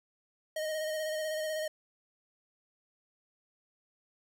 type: tone with vibrato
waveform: square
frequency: 622.3 Hz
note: D#5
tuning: in tune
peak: -33 dBFS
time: 0.56-1.68 s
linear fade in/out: 5 ms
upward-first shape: square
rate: 16 Hz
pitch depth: 21 cents each way
effects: none